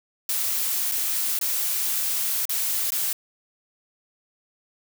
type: noise with dropouts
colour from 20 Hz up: blue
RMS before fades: -25 dBFS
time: 0.29-3.13 s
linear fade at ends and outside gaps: 2 ms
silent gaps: 0.915-0.919 / 1.39-1.412 / 2.454-2.493 / 2.905-2.92 s
effects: none